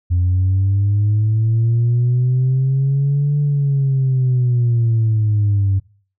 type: linear two-way sweep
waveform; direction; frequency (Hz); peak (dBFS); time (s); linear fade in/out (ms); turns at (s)
sine; up then down; 87.31 to 146 to 95.9; -11; 0.1-5.8; 20; 3.39
effects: noise-tail reverb RT60 0.4 s tail -20 dB re dry + tanh soft clip ceiling -10 dBFS